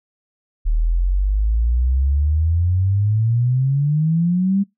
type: exponential sweep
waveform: sine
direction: up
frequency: 37.82 to 201.6 Hz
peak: -14 dBFS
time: 0.65-4.64 s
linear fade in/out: 20 ms
effects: noise-tail reverb RT60 0.2 s tail -26 dB re dry